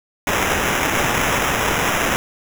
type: noise with sample-and-hold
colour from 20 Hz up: violet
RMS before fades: -19 dBFS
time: 0.27-2.16 s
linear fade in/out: 0 ms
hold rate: 4410 Hz
effects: none